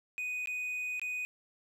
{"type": "tone with dropouts", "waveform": "triangle", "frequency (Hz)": 2489, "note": "D#7", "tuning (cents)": 0, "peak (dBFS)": -32, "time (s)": [0.18, 1.25], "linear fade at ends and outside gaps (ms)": 0, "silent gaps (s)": [[0.458, 0.473], [0.996, 1.016]], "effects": []}